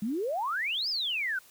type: exponential two-way sweep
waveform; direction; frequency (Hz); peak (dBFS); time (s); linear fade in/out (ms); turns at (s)
sine; up then down; 196 to 5290 to 1445; -28; 0.02-1.39; 5; 0.89
effects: white hiss -57 dBFS RMS until 1.5 s